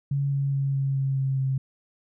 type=tone with pitch steps; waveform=sine; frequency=140 / 138.87 / 137.75 / 136.64 / 135.54 / 134.45 / 133.37 Hz; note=C#3 / C#3 / C#3 / C#3 / C#3 / C3 / C3; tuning=+18 / +3 / -11 / -25 / -39 / +47 / +34 cents; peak=-22 dBFS; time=0.11-1.58 s; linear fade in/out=5 ms; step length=210 ms; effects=none